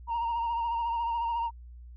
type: tone with vibrato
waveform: sine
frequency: 932.3 Hz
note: A#5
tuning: in tune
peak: -25 dBFS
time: 0.07-1.51 s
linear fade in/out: 50 ms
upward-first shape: sine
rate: 14 Hz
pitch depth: 34 cents each way
effects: tanh soft clip ceiling -26 dBFS + added 60 Hz sine -44 dBFS peak until 1.96 s